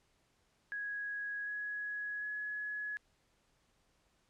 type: tone with pitch steps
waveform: sine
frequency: 1661.2 / 1675.7 / 1690.2 Hz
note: G#6 / G#6 / G#6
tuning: 0 / +15 / +30 cents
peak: -37 dBFS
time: 0.72-2.97 s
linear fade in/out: 0 ms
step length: 750 ms
effects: pink hiss -74 dBFS RMS until 4.29 s + low-pass 9000 Hz 12 dB/octave